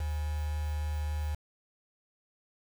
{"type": "tone with quantisation", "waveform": "sine", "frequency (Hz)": 75.3, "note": "D2", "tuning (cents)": 44, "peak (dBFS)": -30, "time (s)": [0, 1.35], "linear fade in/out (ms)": 5, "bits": 7, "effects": []}